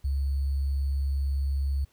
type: tone with sample-and-hold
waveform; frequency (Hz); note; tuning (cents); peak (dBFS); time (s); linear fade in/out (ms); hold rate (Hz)
sine; 69; C#2; -7; -24; 0.04-1.85; 10; 4410
effects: pink hiss -66 dBFS RMS until 1.92 s